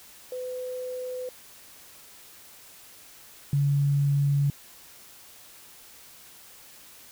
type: tone pair in turn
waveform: sine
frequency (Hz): 505 / 141.71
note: B4 / C#3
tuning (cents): +39 / +39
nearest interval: octave + minor seventh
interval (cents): 2200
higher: first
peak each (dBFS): -31 / -20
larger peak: second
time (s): 0.32-1.29 / 3.53-4.5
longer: neither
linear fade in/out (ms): 2
effects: white hiss -50 dBFS RMS until 7.11 s